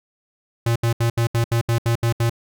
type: tone bursts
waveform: square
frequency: 116.54 Hz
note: A#2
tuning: in tune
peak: -17 dBFS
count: 10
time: 0.66-2.297 s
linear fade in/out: 5 ms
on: 98 ms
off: 73 ms
effects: none